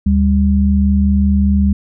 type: tone pair together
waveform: sine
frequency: 74.7 / 199.43 Hz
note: D2 / G3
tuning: +30 / +30 cents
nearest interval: octave + perfect fourth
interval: 1700 cents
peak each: -12 dBFS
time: 0.06-1.73 s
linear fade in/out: 5 ms
effects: none